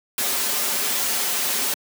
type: noise with comb filter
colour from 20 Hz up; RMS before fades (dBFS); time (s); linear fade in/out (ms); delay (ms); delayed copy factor
white; -23; 0.18-1.74; 2; 6.2; -0.95
effects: high-pass 200 Hz 12 dB/octave